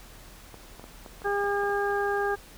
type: clicks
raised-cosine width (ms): 1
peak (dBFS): -29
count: 9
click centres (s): 0.543 / 0.796 / 0.841 / 1.062 / 1.219 / 1.274 / 1.44 / 1.636 / 1.695
type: harmonic tone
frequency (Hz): 404.1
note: G#4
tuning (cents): -47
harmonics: 1 / 2 / 3 / 4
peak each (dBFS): -27 / -30 / -35 / -31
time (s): 1.24-2.36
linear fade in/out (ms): 20
effects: added 40 Hz sine -50 dBFS peak until 2.57 s + pink hiss -50 dBFS RMS until 2.57 s